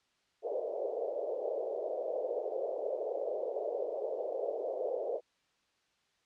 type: band-pass noise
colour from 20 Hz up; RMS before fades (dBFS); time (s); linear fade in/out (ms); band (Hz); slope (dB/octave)
white; -36; 0.42-5.21; 50; 430 to 610; 48
effects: white hiss -74 dBFS RMS until 6.25 s + low-pass 5000 Hz 12 dB/octave